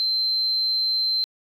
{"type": "tone", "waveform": "sine", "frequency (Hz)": 4108, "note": "C8", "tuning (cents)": -33, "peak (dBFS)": -19, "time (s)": [0, 1.24], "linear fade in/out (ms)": 0, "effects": ["tanh soft clip ceiling -15 dBFS"]}